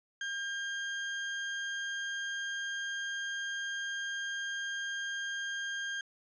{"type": "tone", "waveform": "35% pulse", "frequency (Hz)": 1604, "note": "G6", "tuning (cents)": 39, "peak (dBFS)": -33, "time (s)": [0.21, 6.01], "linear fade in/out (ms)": 2, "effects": ["resampled to 16000 Hz"]}